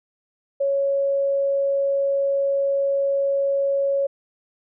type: tone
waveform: sine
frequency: 554.4 Hz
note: C#5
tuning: in tune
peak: -18 dBFS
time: 0.6-4.07 s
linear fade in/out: 10 ms
effects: none